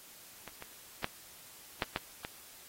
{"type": "clicks", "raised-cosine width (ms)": 0.3, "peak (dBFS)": [-27, -27, -15, -14, -16, -22], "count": 6, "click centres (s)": [0.477, 0.624, 1.044, 1.822, 1.961, 2.249], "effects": ["white hiss -54 dBFS RMS until 2.68 s", "AAC 48 kbps"]}